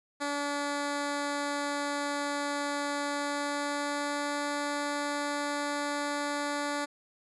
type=tone with pitch glide; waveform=10% pulse; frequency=287.3 to 289.6 Hz; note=D4 to D4; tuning=-38 to -24 cents; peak=-22 dBFS; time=0.2-6.86 s; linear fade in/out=20 ms; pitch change=+14 cents; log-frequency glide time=3.04-4.43 s; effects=resampled to 24000 Hz